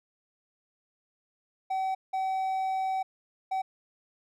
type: tone bursts at uneven times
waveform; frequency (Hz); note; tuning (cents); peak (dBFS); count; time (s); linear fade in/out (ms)
triangle; 762; G5; -49; -25; 3; 1.7-1.95 / 2.13-3.03 / 3.51-3.62; 10
effects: none